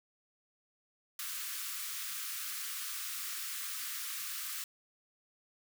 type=high-pass noise; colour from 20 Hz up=white; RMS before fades=-40 dBFS; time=1.19-4.64 s; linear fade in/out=2 ms; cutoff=1100 Hz; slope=96 dB/octave; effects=none